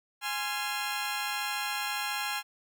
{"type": "chord", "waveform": "15% pulse", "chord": "F minor", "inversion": "first", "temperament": "equal with one note detuned", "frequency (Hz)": [830.6, 1046.5, 1370.5], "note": ["Ab5", "C6", "F6"], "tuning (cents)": [0, 0, -33], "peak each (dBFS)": [-27, -31, -30], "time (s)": [0.21, 2.43], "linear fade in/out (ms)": 50, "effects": []}